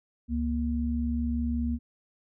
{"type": "tone pair together", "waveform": "sine", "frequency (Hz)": [70.5, 236.6], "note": ["C#2", "A#3"], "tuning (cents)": [30, 26], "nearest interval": "octave + major sixth", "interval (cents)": 2096, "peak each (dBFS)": [-29, -28], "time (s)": [0.28, 1.79], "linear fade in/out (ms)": 50, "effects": []}